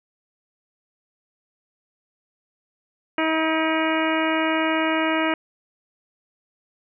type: harmonic tone with a mistuned harmonic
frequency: 318.9 Hz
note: D#4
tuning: 43 cents sharp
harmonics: 1 / 2 / 3 / 4 / 5 / 6 / 7 / 8 / 9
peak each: -23 / -26 / -28 / -29 / -30 / -31 / -31 / -32 / -33 dBFS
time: 3.18-5.34 s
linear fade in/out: 2 ms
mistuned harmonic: 8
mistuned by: -78 cents
effects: none